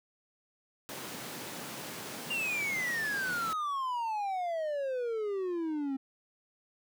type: high-pass noise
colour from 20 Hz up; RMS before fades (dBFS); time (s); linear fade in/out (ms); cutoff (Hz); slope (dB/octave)
pink; -42; 0.89-3.53; 0; 140; 24
type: exponential sweep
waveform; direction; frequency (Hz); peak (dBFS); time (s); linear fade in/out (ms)
triangle; down; 2825 to 263.9; -29; 2.3-5.97; 10
effects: none